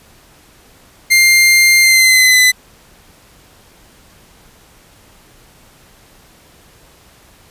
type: tone with pitch glide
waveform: sawtooth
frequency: 2100 to 2010 Hz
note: C7 to B6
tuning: +6 to +30 cents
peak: -3 dBFS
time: 1.1-2.52 s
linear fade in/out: 20 ms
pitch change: -76 cents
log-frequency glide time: 1.82-2.39 s
effects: pink hiss -46 dBFS RMS until 7.5 s + resampled to 32000 Hz